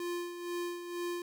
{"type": "tone with tremolo", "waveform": "square", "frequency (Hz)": 349.2, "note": "F4", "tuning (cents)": 0, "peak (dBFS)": -34, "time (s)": [0, 1.22], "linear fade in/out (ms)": 2, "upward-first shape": "sine", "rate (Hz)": 2.1, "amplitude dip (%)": 60, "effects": []}